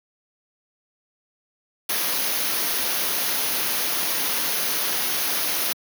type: band-stop noise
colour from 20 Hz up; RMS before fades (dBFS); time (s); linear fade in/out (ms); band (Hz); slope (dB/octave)
white; -24; 1.89-5.73; 5; 6600 to 9200; 96
effects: high-pass 200 Hz 12 dB/octave